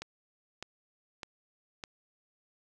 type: click train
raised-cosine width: 0.2 ms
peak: -22 dBFS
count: 4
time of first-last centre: 0.02-1.838 s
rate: 1.65 Hz
effects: 10-bit